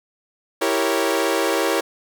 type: chord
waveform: sawtooth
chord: E diminished seventh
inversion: none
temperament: equal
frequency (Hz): 329.6 / 392 / 466.2 / 554.4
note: E4 / G4 / Bb4 / Db5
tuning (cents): 0 / 0 / 0 / 0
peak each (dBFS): -20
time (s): 0.61-1.81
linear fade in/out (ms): 10
effects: none